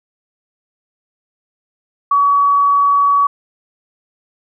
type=tone; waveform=sine; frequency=1133 Hz; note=C#6; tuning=37 cents sharp; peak=-9 dBFS; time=2.11-3.27 s; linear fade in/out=5 ms; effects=none